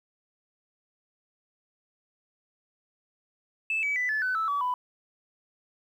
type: tone with pitch steps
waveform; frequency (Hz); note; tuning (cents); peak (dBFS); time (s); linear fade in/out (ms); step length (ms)
sine; 2626 / 2286 / 1990.1 / 1732.5 / 1508.2 / 1313 / 1143 / 995.1; E7 / D7 / B6 / A6 / F#6 / E6 / D6 / B5; -7 / -47 / +13 / -27 / +33 / -7 / -47 / +13; -24; 3.7-4.74; 2; 130
effects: tanh soft clip ceiling -21 dBFS + 10-bit